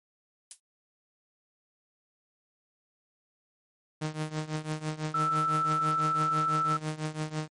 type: noise with exponential decay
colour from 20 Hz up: violet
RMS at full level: -32 dBFS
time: 0.51-0.6 s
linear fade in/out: 1 ms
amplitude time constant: 19 ms
type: tone with tremolo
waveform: sawtooth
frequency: 154.8 Hz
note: D#3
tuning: 9 cents flat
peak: -24 dBFS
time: 4.01-7.48 s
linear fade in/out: 10 ms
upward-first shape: triangle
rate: 6 Hz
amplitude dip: 90%
type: tone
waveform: sine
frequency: 1324 Hz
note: E6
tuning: 7 cents sharp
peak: -25 dBFS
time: 5.14-6.77 s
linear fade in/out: 5 ms
effects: MP3 48 kbps